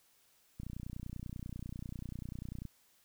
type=click train; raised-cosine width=5 ms; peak=-30 dBFS; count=63; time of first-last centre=0.6-2.653 s; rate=30.2 Hz; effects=white hiss -69 dBFS RMS until 3.04 s